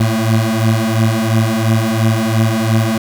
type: beating tone pair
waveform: 25% pulse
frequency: 110 / 112.9 Hz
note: A2 / A2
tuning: 0 / +45 cents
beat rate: 2.9 Hz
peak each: -11 dBFS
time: 0-2.98 s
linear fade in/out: 5 ms
effects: none